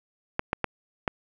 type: clicks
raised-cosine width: 0.5 ms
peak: -9 dBFS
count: 4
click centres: 0.394 / 0.531 / 0.643 / 1.078 s
effects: none